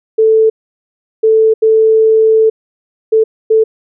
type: tone bursts at uneven times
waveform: sine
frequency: 441.2 Hz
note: A4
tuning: 5 cents sharp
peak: -5 dBFS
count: 5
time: 0.18-0.5 / 1.23-1.54 / 1.62-2.5 / 3.12-3.24 / 3.5-3.64 s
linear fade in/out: 10 ms
effects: none